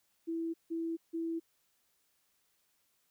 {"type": "tone bursts", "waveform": "sine", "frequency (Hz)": 330, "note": "E4", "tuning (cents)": 2, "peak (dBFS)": -33, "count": 3, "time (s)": [0.27, 1.4], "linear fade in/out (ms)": 20, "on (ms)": 270, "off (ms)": 160, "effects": ["white hiss -75 dBFS RMS until 3.1 s"]}